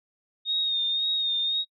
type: tone with vibrato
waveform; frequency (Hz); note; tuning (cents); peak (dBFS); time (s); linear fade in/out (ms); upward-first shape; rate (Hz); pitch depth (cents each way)
sine; 3700; A#7; -14; -23; 0.45-1.65; 50; sine; 1.9; 36
effects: noise-tail reverb RT60 0.1 s tail -23 dB re dry